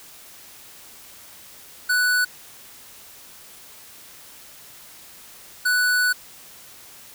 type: tone bursts at uneven times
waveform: square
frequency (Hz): 1483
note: F#6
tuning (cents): +4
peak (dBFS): -18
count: 2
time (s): 1.89-2.25 / 5.65-6.13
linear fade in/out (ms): 10
effects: white hiss -45 dBFS RMS until 7.14 s